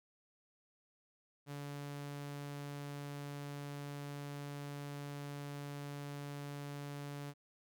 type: tone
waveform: sawtooth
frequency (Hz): 143.4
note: D3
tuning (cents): -41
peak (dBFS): -39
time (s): 1.46-7.34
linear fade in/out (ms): 50
effects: none